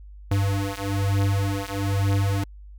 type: beating tone pair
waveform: square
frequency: 98.4 / 99.5 Hz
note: G2 / G2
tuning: +7 / +26 cents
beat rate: 1.1 Hz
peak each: -25 dBFS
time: 0.31-2.44 s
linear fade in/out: 5 ms
effects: added 50 Hz sine -40 dBFS peak until 2.78 s